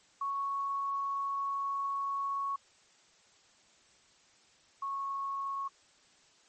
sine tone pair in turn, 1108.7 / 1101 Hz, C#6 / C#6, 0 / -12 cents, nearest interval unison, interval 12 cents, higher first, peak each -31 / -33 dBFS, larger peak first, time 0.21-2.56 / 4.82-5.68 s, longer first, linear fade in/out 5 ms, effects white hiss -64 dBFS RMS until 6.48 s + MP3 32 kbps

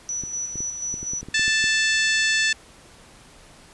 sine tone with tremolo, 5920 Hz, F#8, in tune, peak -25 dBFS, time 0.09-1.21 s, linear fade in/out 0 ms, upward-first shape square, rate 4.1 Hz, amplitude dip 45%
clicks, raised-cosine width 3 ms, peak -23 dBFS, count 11, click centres 0.237 / 0.557 / 0.605 / 0.941 / 1.03 / 1.135 / 1.23 / 1.286 / 1.395 / 1.48 / 1.641 s
harmonic tone, 880 Hz, A5, in tune, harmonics 2 / 3 / 4 / 5 / 6 / 7 / 8 / 9, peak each -21 / -25 / -27 / -29 / -31 / -32 / -33 / -34 dBFS, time 1.34-2.53 s, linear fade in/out 5 ms
effects pink hiss -49 dBFS RMS until 3.73 s + resampled to 24000 Hz

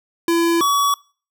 square tone pair in turn, 336.9 / 1133.2 Hz, E4 / C#6, +38 / +38 cents, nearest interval octave + major sixth, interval 2100 cents, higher second, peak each -15 dBFS, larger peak neither, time 0.28-0.61 / 0.61-0.94 s, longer neither, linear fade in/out 2 ms, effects noise-tail reverb RT60 0.4 s tail -24 dB re dry

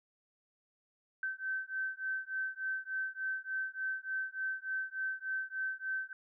sine beating tone pair, 1541 / 1544.4 Hz, G6 / G6, -30 / -26 cents, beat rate 3.4 Hz, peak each -38 / -38 dBFS, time 1.23-6.13 s, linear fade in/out 2 ms, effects none

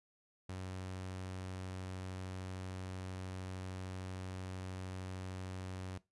sawtooth tone, 93.1 Hz, F#2, 11 cents sharp, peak -38 dBFS, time 0.49-5.98 s, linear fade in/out 5 ms, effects noise-tail reverb RT60 0.2 s tail -19 dB re dry + resampled to 24000 Hz

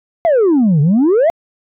sine exponential two-way sweep, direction down then up, 703 to 138.59 to 703 Hz, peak -6 dBFS, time 0.25-1.3 s, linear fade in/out 0 ms, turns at 0.81 s, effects tanh soft clip ceiling -7 dBFS

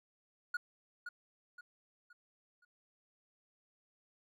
triangle tone with echo, 1442 Hz, F#6, 45 cents flat, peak -31 dBFS, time 0.54-0.57 s, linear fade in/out 5 ms, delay 520 ms, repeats 4, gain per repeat -8 dB, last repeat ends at 2.65 s, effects none

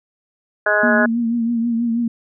harmonic tone, 209.1 Hz, G#3, 12 cents sharp, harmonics 2 / 3 / 4 / 5 / 6 / 7 / 8, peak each -25 / -18 / -27 / -26 / -28 / -18 / -19 dBFS, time 0.66-1.06 s, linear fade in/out 5 ms
sine tone with vibrato, 233.1 Hz, A#3, in tune, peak -16 dBFS, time 0.83-2.08 s, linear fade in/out 5 ms, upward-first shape triangle, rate 6.2 Hz, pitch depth 56 cents each way
effects none

